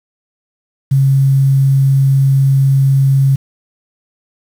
sine tone with quantisation, 136 Hz, C#3, 33 cents flat, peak -7 dBFS, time 0.91-3.36 s, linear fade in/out 10 ms, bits 6, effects none

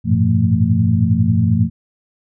sine tone cluster, 94.8 / 106.8 / 117 / 171.8 / 223.3 Hz, F#2 / G#2 / A#2 / F3 / A3, +43 / +49 / +7 / -28 / +26 cents, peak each -18 dBFS, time 0.04-1.7 s, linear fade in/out 50 ms, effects none

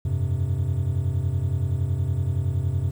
triangle chord, F suspended second, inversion none, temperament equal, 87.31 / 98 / 130.81 Hz, F2 / G2 / C3, 0 / 0 / 0 cents, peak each -24 dBFS, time 0.05-2.91 s, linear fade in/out 5 ms, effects 9-bit

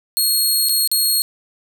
15% pulse tone with dropouts, 4293 Hz, C8, 44 cents sharp, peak -8 dBFS, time 0.17-1.22 s, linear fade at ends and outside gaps 0 ms, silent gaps 0.687-0.693 / 0.875-0.915 s, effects none

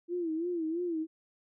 sine tone with vibrato, 335.2 Hz, E4, 29 cents sharp, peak -30 dBFS, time 0.08-1.07 s, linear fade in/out 50 ms, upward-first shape sine, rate 3 Hz, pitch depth 110 cents each way, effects none

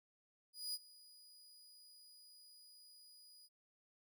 sawtooth tone with ADSR envelope, 4919 Hz, D#8, 21 cents flat, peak -36 dBFS, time 0.53-3.49 s, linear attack 210 ms, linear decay 38 ms, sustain -21 dB, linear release 40 ms, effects none

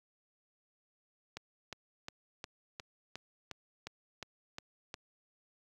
click train, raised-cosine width 0.2 ms, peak -24 dBFS, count 11, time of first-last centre 1.37-4.941 s, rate 2.8 Hz, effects high-pass 60 Hz 12 dB/octave + 11-bit

